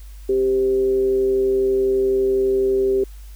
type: tone with frequency modulation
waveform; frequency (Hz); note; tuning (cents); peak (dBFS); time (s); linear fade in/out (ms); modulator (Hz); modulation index
sine; 392; G4; 0; -15; 0.29-3.04; 5; 128; 0.31
effects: added 50 Hz sine -35 dBFS peak until 3.35 s + white hiss -52 dBFS RMS until 3.35 s